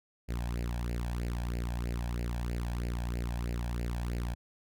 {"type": "tone with flanger", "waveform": "sawtooth", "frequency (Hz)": 59.3, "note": "A#1", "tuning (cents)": 30, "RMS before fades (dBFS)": -34, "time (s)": [0.28, 4.35], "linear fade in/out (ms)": 20, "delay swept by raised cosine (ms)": [0.41, 1.25], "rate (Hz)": 3.1, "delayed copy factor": 0.75, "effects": []}